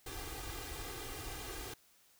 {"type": "noise with comb filter", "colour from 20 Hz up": "pink", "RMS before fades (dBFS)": -44, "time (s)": [0.06, 1.74], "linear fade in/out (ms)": 5, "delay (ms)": 2.5, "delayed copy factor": 1, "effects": ["white hiss -67 dBFS RMS until 2.19 s"]}